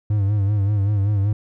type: tone with vibrato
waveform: triangle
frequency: 101.6 Hz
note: G#2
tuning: 38 cents flat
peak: -14 dBFS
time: 0.1-1.33 s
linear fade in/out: 5 ms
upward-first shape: sine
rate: 5.2 Hz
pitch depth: 74 cents each way
effects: none